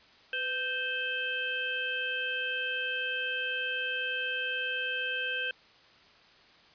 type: harmonic tone with a mistuned harmonic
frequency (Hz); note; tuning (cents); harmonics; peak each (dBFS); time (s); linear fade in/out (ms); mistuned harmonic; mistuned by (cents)
521; C5; -7; 1 / 3 / 5 / 6; -41 / -33 / -35 / -37; 0.33-5.51; 2; 1; -61
effects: white hiss -58 dBFS RMS until 6.74 s + resampled to 11025 Hz